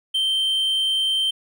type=tone; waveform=triangle; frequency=3125 Hz; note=G7; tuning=6 cents flat; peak=-17 dBFS; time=0.14-1.31 s; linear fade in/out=10 ms; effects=none